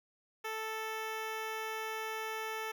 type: tone with notch filter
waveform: 10% pulse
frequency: 440 Hz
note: A4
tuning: in tune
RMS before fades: -39 dBFS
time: 0.44-2.72 s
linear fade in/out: 10 ms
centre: 8100 Hz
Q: 1.2
effects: none